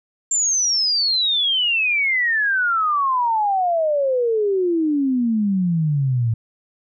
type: exponential sweep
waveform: sine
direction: down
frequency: 7380 to 110.6 Hz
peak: -16 dBFS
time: 0.31-6.34 s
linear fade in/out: 5 ms
effects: none